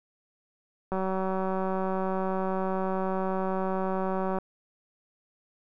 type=click train; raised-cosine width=1 ms; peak=-17 dBFS; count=656; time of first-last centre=0.92-4.386 s; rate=189 Hz; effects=none